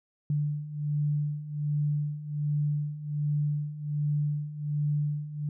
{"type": "beating tone pair", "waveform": "sine", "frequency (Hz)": [146.83, 148.13], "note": ["D3", "D3"], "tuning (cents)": [0, 15], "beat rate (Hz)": 1.3, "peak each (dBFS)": [-32, -28], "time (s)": [0.3, 5.49], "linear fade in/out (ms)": 2, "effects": []}